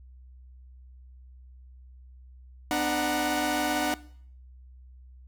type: tone cluster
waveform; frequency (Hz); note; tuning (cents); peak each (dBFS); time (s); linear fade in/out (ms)
sawtooth; 252.3 / 298.7 / 739 / 948; B3 / D4 / F#5 / A#5; +37 / +29 / -2 / +29; -31 / -24 / -25 / -32; 2.71-3.94; 0
effects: noise-tail reverb RT60 0.6 s tail -20 dB re dry + added 63 Hz sine -47 dBFS peak until 5.27 s